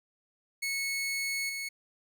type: tone with level steps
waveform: sawtooth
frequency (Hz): 2200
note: C#7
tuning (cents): -14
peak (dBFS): -27 / -31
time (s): 0.62-1.69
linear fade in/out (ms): 10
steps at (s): 1.49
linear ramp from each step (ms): 5
effects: none